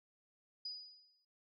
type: tone with exponential decay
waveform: sine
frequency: 4941 Hz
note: D#8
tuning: 13 cents flat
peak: -39 dBFS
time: 0.65-1.25 s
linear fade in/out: 5 ms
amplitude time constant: 130 ms
effects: none